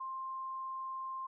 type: tone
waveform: sine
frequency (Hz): 1054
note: C6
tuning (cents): +12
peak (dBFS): -38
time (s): 0-1.27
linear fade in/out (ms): 10
effects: none

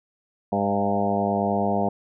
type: harmonic tone with a mistuned harmonic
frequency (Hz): 101.2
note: G#2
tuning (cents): -44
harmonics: 1 / 2 / 3 / 4 / 5 / 6 / 7 / 8 / 9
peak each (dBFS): -34 / -25 / -34 / -30 / -30 / -30 / -26 / -30 / -33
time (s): 0.52-1.89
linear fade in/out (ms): 5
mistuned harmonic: 7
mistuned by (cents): -30
effects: none

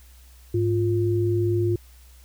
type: tone pair together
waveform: sine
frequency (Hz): 104.7 / 349.7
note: G#2 / F4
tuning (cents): +15 / +2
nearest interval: octave + major sixth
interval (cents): 2087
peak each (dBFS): -22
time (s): 0.54-1.76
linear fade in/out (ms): 5
effects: added 62 Hz sine -47 dBFS peak until 2.24 s + white hiss -56 dBFS RMS until 2.24 s

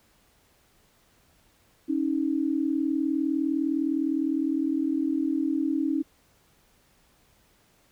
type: tone pair together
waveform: sine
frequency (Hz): 276.7 / 316.4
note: C#4 / D#4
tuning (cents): -3 / +29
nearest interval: major second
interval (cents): 232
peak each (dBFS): -26 / -26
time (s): 1.88-6.03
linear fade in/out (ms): 20
effects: pink hiss -63 dBFS RMS until 7.91 s

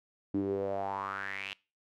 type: tone with band-pass filter sweep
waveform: sawtooth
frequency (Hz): 98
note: G2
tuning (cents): 0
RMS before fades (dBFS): -35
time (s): 0.34-1.53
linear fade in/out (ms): 0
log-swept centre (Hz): 280 to 2900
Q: 6.1
effects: noise-tail reverb RT60 0.3 s tail -22 dB re dry

